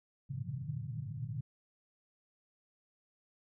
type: band-pass noise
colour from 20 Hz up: pink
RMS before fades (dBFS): -40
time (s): 0.29-1.41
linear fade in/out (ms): 5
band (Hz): 110 to 150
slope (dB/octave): 48
effects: none